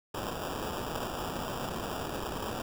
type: noise with sample-and-hold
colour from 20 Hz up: violet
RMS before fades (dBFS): -36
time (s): 0.14-2.62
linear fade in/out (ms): 5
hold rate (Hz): 2100
effects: none

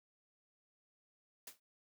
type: noise with exponential decay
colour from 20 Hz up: white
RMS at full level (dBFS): -45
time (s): 1.47-1.6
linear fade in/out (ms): 5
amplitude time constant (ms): 27
effects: noise-tail reverb RT60 0.1 s tail -21 dB re dry + high-pass 150 Hz 12 dB/octave

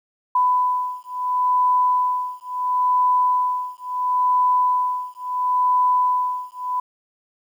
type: beating tone pair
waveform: sine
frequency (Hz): 998 / 998.73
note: B5 / B5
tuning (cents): +18 / +19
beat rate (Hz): 0.73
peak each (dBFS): -20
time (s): 0.35-6.8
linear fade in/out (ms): 5
effects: 9-bit

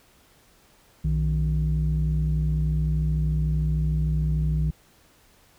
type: tone pair together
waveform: sine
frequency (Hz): 61.74 / 155.18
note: B1 / D#3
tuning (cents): 0 / -4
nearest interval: octave + major third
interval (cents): 1596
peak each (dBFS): -22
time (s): 1.04-4.71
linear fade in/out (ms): 10
effects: tanh soft clip ceiling -16 dBFS + pink hiss -58 dBFS RMS until 5.58 s

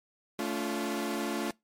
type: chord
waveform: sawtooth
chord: A augmented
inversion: none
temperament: equal with one note detuned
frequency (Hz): 220 / 284.2 / 349.2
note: A3 / C#4 / E#4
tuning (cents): 0 / +43 / 0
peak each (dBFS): -31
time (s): 0.39-1.51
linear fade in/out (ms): 2
effects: noise-tail reverb RT60 0.2 s tail -24 dB re dry + MP3 64 kbps

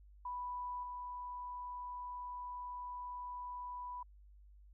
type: tone with level steps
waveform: sine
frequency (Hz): 987.8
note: B5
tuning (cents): 0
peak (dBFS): -39 / -42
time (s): 0.25-4.03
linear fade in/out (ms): 5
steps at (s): 0.83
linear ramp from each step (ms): 2
effects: added 50 Hz sine -57 dBFS peak until 4.73 s

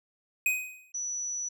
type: tone with exponential decay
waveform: square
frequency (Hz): 2505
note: D#7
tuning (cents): +11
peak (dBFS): -22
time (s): 0.46-0.92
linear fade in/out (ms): 2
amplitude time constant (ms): 100
type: tone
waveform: sine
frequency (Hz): 5920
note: F#8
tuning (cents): 0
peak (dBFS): -31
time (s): 0.94-1.49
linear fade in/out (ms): 10
effects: none

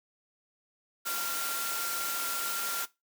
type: tone in noise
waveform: sine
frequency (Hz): 1383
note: F6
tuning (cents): -17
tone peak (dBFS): -35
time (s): 1.05-2.86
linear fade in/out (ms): 20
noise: white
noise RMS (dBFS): -34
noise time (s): 1.05-2.86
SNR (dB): -4
effects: noise-tail reverb RT60 0.2 s tail -18 dB re dry + high-pass 300 Hz 12 dB/octave

